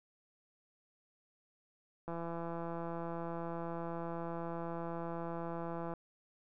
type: click train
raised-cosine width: 1 ms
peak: -28 dBFS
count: 649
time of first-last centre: 2.08-5.937 s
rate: 168 Hz
effects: none